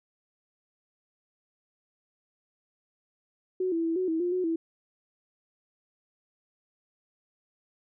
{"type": "tone with pitch steps", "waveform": "sine", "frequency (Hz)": [370.3, 331.2, 328.7, 369.9, 323.2, 352.9, 366.2, 328.4], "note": ["F#4", "E4", "E4", "F#4", "E4", "F4", "F#4", "E4"], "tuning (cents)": [1, 8, -5, 0, -34, 18, -18, -6], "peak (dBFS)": -25, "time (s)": [3.6, 4.56], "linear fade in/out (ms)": 5, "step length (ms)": 120, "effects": []}